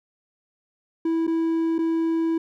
triangle tone with dropouts, 327.8 Hz, E4, 10 cents flat, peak -18 dBFS, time 1.05-2.38 s, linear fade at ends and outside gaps 5 ms, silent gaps 1.269-1.276 / 1.783-1.788 s, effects none

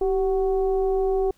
sine tone with frequency modulation, 385.7 Hz, G4, 28 cents flat, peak -19 dBFS, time 0.01-1.31 s, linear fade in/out 5 ms, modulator 362 Hz, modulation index 0.6, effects pink hiss -62 dBFS RMS until 1.37 s

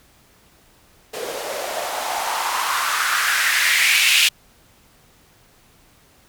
blue noise with band-pass filter sweep, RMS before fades -20 dBFS, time 1.13-4.29 s, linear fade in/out 10 ms, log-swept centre 430 to 2800 Hz, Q 3.4, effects pink hiss -54 dBFS RMS until 6.28 s

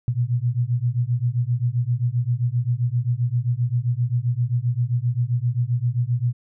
sine beating tone pair, 117.7 / 125.3 Hz, A#2 / B2, +17 / +25 cents, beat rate 7.6 Hz, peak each -22 dBFS, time 0.08-6.33 s, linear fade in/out 0 ms, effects none

